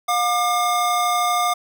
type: tone pair together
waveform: square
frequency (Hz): 713.5 / 1200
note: F5 / D6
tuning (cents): +37 / +37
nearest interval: major sixth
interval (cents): 900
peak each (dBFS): -21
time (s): 0.08-1.54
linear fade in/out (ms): 10
effects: none